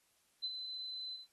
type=tone with ADSR envelope; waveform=sine; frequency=4037 Hz; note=B7; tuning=37 cents sharp; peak=-34 dBFS; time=0.42-1.27 s; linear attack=24 ms; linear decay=48 ms; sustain=-7 dB; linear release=140 ms; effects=white hiss -74 dBFS RMS until 1.32 s + AAC 32 kbps